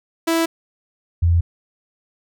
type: tone pair in turn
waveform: sawtooth / sine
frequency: 329.6 / 85.11 Hz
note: E4 / F2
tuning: 0 / -44 cents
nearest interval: octave + major seventh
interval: 2344 cents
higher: first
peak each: -12 dBFS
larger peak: neither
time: 0.27-0.46 / 1.22-1.41 s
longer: neither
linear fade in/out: 10 ms
effects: none